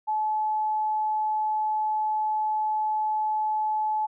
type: tone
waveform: sine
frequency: 860 Hz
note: A5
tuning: 40 cents flat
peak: -23 dBFS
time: 0.07-4.07 s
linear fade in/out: 20 ms
effects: none